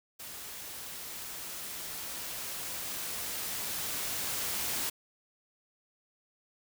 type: noise with level ramp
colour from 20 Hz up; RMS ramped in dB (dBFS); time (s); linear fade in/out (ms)
white; -44 to -33; 0.19-4.9; 10
effects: none